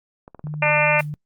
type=clicks; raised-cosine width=1 ms; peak=-26 dBFS; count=8; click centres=0.279 / 0.347 / 0.394 / 0.47 / 0.54 / 0.66 / 0.7 / 0.773 s
type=tone with vibrato; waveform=sine; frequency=150 Hz; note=D3; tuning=37 cents sharp; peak=-26 dBFS; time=0.44-1.14 s; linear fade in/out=0 ms; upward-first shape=square; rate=2.6 Hz; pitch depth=10 cents each way
type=harmonic tone; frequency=299.1 Hz; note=D4; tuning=32 cents sharp; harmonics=2 / 3 / 4 / 5 / 6 / 7 / 8 / 9; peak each=-21 / -23 / -27 / -27 / -27 / -24 / -20 / -25 dBFS; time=0.62-1.01 s; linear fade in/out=5 ms
type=noise with exponential decay; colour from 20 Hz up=white; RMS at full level=-39 dBFS; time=0.99-1.14 s; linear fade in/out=2 ms; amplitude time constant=32 ms
effects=noise-tail reverb RT60 0.1 s tail -26 dB re dry + Opus 48 kbps